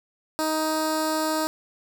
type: tone with notch filter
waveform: 10% pulse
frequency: 313.1 Hz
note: D#4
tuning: 11 cents sharp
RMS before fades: -25 dBFS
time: 0.39-1.47 s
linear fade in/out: 0 ms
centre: 2100 Hz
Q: 1.1
effects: none